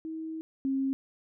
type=tone pair in turn; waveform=sine; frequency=320 / 269.1 Hz; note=D#4 / C4; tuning=+49 / +49 cents; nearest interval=minor third; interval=300 cents; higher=first; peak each=-34 / -26 dBFS; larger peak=second; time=0.05-0.41 / 0.65-0.93 s; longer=first; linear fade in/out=0 ms; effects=none